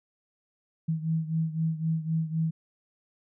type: beating tone pair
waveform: sine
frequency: 160 / 163.9 Hz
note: D#3 / E3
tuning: +49 / -10 cents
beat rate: 3.9 Hz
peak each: -27 / -31 dBFS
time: 0.88-2.51 s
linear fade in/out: 10 ms
effects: none